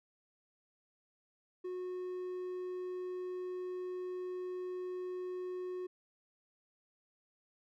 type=tone; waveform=triangle; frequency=364.8 Hz; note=F#4; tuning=24 cents flat; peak=-36 dBFS; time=1.64-5.87 s; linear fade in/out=10 ms; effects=none